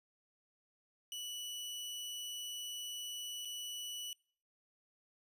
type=tone with dropouts; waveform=sawtooth; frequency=2955 Hz; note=F#7; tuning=3 cents flat; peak=-38 dBFS; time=1.12-4.13 s; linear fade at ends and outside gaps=1 ms; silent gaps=3.45-3.454 s; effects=noise-tail reverb RT60 0.5 s tail -26 dB re dry + resampled to 32000 Hz